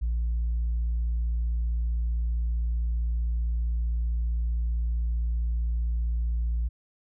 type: tone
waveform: sine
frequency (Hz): 57.7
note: A#1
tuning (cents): -17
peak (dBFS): -22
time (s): 0.01-6.69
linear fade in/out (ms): 20
effects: tanh soft clip ceiling -22 dBFS